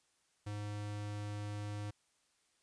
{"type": "tone", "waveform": "square", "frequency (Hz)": 103.83, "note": "G#2", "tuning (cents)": 0, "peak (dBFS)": -40, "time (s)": [0.46, 1.91], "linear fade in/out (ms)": 10, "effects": ["white hiss -75 dBFS RMS until 2.62 s", "resampled to 22050 Hz"]}